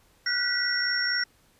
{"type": "tone cluster", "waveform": "sine", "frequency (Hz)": [1442, 1506, 1948, 5520], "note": ["F#6", "F#6", "B6", "F8"], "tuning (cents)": [-45, 30, -24, -21], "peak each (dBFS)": [-32, -31, -29, -27], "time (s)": [0.26, 1.24], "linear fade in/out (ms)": 5, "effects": ["pink hiss -62 dBFS RMS until 1.59 s", "resampled to 32000 Hz"]}